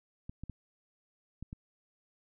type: clicks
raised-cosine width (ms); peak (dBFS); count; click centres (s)
5; -29; 5; 0.295 / 0.436 / 0.497 / 1.426 / 1.529
effects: none